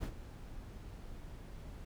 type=noise with ADSR envelope; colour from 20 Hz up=brown; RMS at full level=-36 dBFS; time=0-1.85 s; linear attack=30 ms; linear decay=77 ms; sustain=-12 dB; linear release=7 ms; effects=none